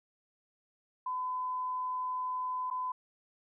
sine tone with dropouts, 1011 Hz, B5, 40 cents sharp, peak -32 dBFS, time 1.06-2.92 s, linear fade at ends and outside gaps 5 ms, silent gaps 2.702-2.71 s, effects none

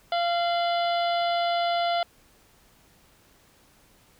harmonic tone with a mistuned harmonic, 690 Hz, F5, 21 cents flat, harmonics 1 / 2 / 3 / 4 / 5 / 6 / 7, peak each -23 / -33 / -37 / -36 / -36 / -40 / -44 dBFS, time 0.12-2.03 s, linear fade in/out 2 ms, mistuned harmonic 4, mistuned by +130 cents, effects pink hiss -59 dBFS RMS until 4.19 s

